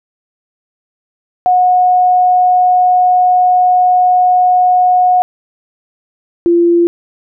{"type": "tone pair in turn", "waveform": "sine", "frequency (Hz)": [728, 343.2], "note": ["F#5", "F4"], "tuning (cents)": [-28, -30], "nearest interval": "octave + minor second", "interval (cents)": 1302, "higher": "first", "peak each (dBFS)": -6, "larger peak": "neither", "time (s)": [[1.46, 5.22], [6.46, 6.87]], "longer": "first", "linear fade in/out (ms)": 0, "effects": []}